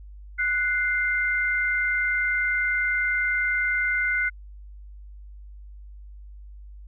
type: tone pair together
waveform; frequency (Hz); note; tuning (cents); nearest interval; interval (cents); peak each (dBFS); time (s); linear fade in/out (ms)
sine; 1480 / 2090; F#6 / C7; 0 / -2; tritone; 598; -24 / -24; 0.38-4.3; 20
effects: added 50 Hz sine -40 dBFS peak until 6.87 s